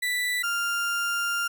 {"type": "tone pair in turn", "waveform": "35% pulse", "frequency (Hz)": [1975.5, 1396.9], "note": ["B6", "F6"], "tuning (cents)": [0, 0], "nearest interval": "tritone", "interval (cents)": 600, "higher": "first", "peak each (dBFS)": -23, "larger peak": "neither", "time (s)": [[0.02, 0.43], [0.43, 1.48]], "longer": "second", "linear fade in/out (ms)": 10, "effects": []}